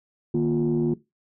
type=tone cluster; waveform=sine; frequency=152.2 / 235 / 352.4 Hz; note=D#3 / A#3 / F4; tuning=-38 / +14 / +16 cents; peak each=-24 / -23 / -22 dBFS; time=0.34-0.94 s; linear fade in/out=5 ms; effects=noise-tail reverb RT60 0.2 s tail -17 dB re dry + tanh soft clip ceiling -15 dBFS